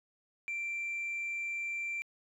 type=tone; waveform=sine; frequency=2354 Hz; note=D7; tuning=3 cents sharp; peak=-32 dBFS; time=0.48-2.02 s; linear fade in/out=0 ms; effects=tanh soft clip ceiling -32 dBFS + 12-bit